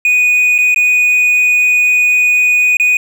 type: tone with dropouts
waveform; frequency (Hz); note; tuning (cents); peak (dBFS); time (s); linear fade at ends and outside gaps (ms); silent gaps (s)
triangle; 2476; D#7; -9; -6; 0.05-2.97; 2; 0.581-0.586 / 0.745-0.76 / 2.77-2.798
effects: none